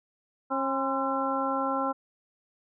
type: harmonic tone with a mistuned harmonic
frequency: 270 Hz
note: C#4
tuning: 45 cents flat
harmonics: 1 / 2 / 3 / 4 / 5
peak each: -32 / -32 / -32 / -32 / -32 dBFS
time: 0.5-1.93 s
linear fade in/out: 20 ms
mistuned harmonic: 4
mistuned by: -67 cents
effects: none